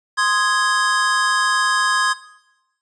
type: chord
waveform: square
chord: Ab major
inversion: first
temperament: equal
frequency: 1046.5 / 1244.5 / 1661.2 Hz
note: C6 / Eb6 / Ab6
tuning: 0 / 0 / 0 cents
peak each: -21 / -24 / -18 dBFS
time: 0.17-2.14 s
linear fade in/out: 20 ms
effects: noise-tail reverb RT60 0.9 s tail -17 dB re dry + resampled to 22050 Hz